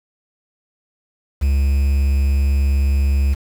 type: tone with quantisation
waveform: triangle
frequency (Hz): 69.3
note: C#2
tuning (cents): 0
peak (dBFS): -11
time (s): 1.41-3.35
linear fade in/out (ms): 20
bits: 6
effects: none